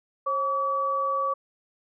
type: tone pair together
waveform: sine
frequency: 540 / 1143.4 Hz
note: C#5 / D6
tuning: -45 / -47 cents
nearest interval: octave + minor second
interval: 1298 cents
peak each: -30 / -24 dBFS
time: 0.26-1.34 s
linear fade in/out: 10 ms
effects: none